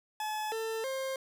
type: tone with pitch steps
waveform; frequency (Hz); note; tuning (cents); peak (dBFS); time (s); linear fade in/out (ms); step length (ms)
40% pulse; 857 / 446.5 / 531; A5 / A4 / C5; -46 / +25 / +25; -32; 0.2-1.16; 2; 320
effects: none